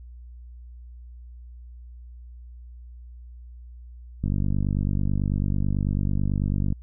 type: click train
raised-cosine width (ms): 5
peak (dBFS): -13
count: 123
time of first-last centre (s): 4.24-6.725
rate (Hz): 49.1
effects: added 60 Hz sine -40 dBFS peak until 6.82 s